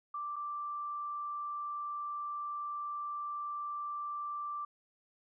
sine tone with dropouts, 1174.7 Hz, D6, in tune, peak -36 dBFS, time 0.14-4.65 s, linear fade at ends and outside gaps 5 ms, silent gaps 0.36-0.363 s, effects none

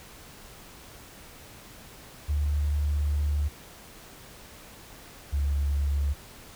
sine tone pair in turn, 73.42 / 71 Hz, D2 / C#2, 0 / +42 cents, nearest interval minor second, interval 58 cents, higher first, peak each -23 dBFS, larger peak neither, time 2.28-3.49 / 5.32-6.14 s, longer first, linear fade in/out 20 ms, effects pink hiss -48 dBFS RMS until 6.55 s

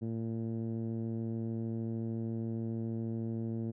10% pulse tone with low-pass filter, 113.4 Hz, A#2, 47 cents flat, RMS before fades -36 dBFS, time 0.01-3.72 s, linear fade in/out 20 ms, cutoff 250 Hz, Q 1.1, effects none

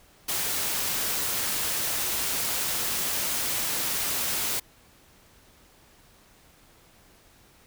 white noise, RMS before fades -28 dBFS, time 0.28-4.6 s, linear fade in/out 10 ms, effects pink hiss -57 dBFS RMS until 7.66 s

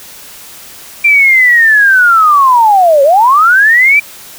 sine linear two-way sweep, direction down then up, 2371 to 536 to 2371 Hz, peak -3 dBFS, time 1.04-4 s, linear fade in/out 10 ms, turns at 3.03 s, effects white hiss -32 dBFS RMS until 4.38 s

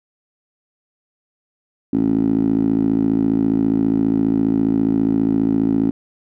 10% pulse tone with band-pass filter, 54.8 Hz, A1, 6 cents flat, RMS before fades -17 dBFS, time 1.93-5.91 s, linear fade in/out 5 ms, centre 270 Hz, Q 4.4, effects none

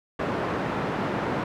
pink band-pass noise, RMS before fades -28 dBFS, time 0.19-1.44 s, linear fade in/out 5 ms, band 150 to 1500 Hz, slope 12 dB/octave, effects none

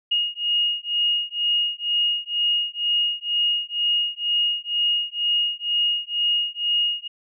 sine beating tone pair, 2863 / 2865.1 Hz, F7 / F7, +42 / +44 cents, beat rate 2.1 Hz, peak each -23 dBFS, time 0.11-7.08 s, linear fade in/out 10 ms, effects none

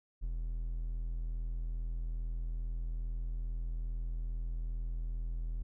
triangle tone with ADSR envelope, 41.19 Hz, E1, 1 cent flat, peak -30 dBFS, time 0.21-5.63 s, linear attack 30 ms, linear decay 31 ms, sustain -2 dB, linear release 12 ms, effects none

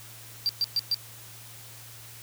triangle tone bursts, 4699 Hz, D8, in tune, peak -21 dBFS, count 4, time 0.46-0.944 s, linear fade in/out 0 ms, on 31 ms, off 120 ms, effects added 114 Hz sine -50 dBFS peak until 2.22 s + white hiss -47 dBFS RMS until 2.22 s

